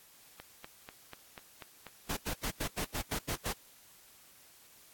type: click train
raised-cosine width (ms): 0.3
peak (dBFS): -29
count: 8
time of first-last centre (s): 0.4-2.111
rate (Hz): 4.09
type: noise bursts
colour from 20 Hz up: pink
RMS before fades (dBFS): -35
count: 9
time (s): 2.09-3.53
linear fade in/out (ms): 10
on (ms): 80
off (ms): 90
effects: white hiss -59 dBFS RMS until 4.93 s + AAC 64 kbps